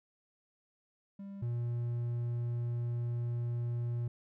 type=tone pair in turn; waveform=triangle; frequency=198.1 / 119.3 Hz; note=G3 / A#2; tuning=+18 / +41 cents; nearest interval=major sixth; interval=877 cents; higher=first; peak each=-40 / -30 dBFS; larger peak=second; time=1.19-1.42 / 1.42-4.08 s; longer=second; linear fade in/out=5 ms; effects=none